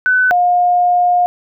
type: tone pair in turn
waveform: sine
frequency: 1505 / 712.5 Hz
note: F#6 / F5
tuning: +29 / +34 cents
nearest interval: octave + minor second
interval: 1295 cents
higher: first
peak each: -9 dBFS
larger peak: neither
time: 0.06-0.31 / 0.31-1.26 s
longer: second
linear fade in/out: 0 ms
effects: none